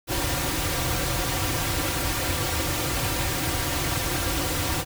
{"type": "noise with comb filter", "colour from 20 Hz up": "pink", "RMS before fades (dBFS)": -26, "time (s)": [0.07, 4.85], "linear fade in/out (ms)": 50, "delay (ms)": 4.7, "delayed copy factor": -0.95, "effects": []}